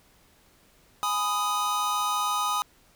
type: chord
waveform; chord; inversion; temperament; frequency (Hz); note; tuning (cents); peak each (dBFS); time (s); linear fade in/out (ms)
square; G# minor; none; just; 830.6 / 996.7 / 1245.9; G#5 / B5 / D#6; 0 / +16 / +2; -33 / -32 / -27; 1.03-2.62; 0
effects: pink hiss -60 dBFS RMS until 2.95 s